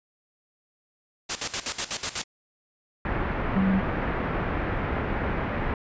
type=noise with tremolo; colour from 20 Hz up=white; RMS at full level=-26 dBFS; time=1.29-2.24 s; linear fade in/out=10 ms; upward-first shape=square; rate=8.1 Hz; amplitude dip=80%
type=low-pass noise; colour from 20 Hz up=pink; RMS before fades=-28 dBFS; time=3.05-5.74 s; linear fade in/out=2 ms; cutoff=2100 Hz; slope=24 dB/octave
type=tone; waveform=sine; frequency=191.4 Hz; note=G3; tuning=41 cents flat; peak=-20 dBFS; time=3.55-3.81 s; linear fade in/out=20 ms
effects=resampled to 16000 Hz